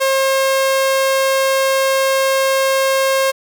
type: tone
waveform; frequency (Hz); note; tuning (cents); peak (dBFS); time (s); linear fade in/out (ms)
sawtooth; 536; C5; +42; -9; 0-3.32; 20
effects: none